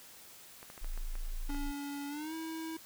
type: clicks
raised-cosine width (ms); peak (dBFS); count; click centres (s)
0.5; -34; 8; 0.629 / 0.701 / 0.778 / 0.845 / 0.976 / 1.154 / 1.502 / 1.547
type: tone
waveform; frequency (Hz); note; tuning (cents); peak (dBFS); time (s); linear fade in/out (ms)
sine; 27.56; A0; +4; -34; 0.81-1.72; 20
type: tone with pitch glide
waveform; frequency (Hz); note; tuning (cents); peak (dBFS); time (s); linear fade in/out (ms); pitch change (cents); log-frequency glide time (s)
square; 284.3 to 322.8; C#4 to E4; +44 to -36; -39; 1.49-2.77; 5; +220; 2.08-2.34
effects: white hiss -54 dBFS RMS until 2.85 s